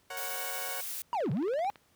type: chord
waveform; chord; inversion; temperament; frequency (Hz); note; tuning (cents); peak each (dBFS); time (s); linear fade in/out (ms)
15% pulse; F# major; first; equal with one note detuned; 466.2 / 551.8 / 740; A#4 / C#5 / F#5; 0 / -8 / 0; -40 / -36 / -34; 0.1-0.81; 5
type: noise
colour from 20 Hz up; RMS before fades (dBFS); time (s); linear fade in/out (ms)
blue; -38; 0.17-1.02; 2
type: linear two-way sweep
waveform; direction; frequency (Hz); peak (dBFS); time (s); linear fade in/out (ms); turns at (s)
triangle; down then up; 987.8 to 116.54 to 831; -26; 1.13-1.7; 0; 1.31
type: click train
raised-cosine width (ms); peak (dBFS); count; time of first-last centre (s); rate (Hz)
0.3; -33; 12; 1.15-1.758; 18.1
effects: pink hiss -67 dBFS RMS until 1.95 s + high-pass 60 Hz 12 dB/octave